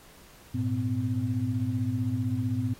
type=tone cluster; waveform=sine; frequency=102.5 / 118.1 / 254.9 Hz; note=G#2 / A#2 / C4; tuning=-22 / +23 / -45 cents; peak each=-30 dBFS; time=0.54-2.74 s; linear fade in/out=10 ms; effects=pink hiss -54 dBFS RMS until 2.79 s + AAC 48 kbps